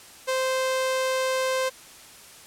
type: tone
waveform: sawtooth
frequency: 521 Hz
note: C5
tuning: 7 cents flat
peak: -19 dBFS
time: 0.27-1.7 s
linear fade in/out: 20 ms
effects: white hiss -47 dBFS RMS until 2.46 s + low-pass 11000 Hz 12 dB/octave